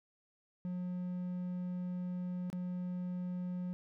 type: tone with dropouts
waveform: triangle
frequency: 180 Hz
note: F#3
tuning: 47 cents flat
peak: -34 dBFS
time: 0.65-3.73 s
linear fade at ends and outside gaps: 0 ms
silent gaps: 2.501-2.529 s
effects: none